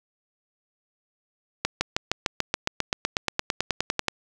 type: accelerating click train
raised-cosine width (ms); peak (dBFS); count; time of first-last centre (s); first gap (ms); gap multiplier
0.2; -5; 21; 1.65-4.083; 160; 0.97
effects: none